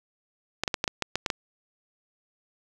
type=clicks; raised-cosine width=0.2 ms; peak=-8 dBFS; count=9; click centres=0.636 / 0.678 / 0.742 / 0.841 / 0.878 / 1.023 / 1.156 / 1.262 / 1.302 s; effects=7-bit